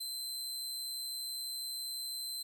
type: tone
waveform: sawtooth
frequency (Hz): 4083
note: C8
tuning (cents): -43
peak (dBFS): -35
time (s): 0-2.43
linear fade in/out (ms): 10
effects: 12-bit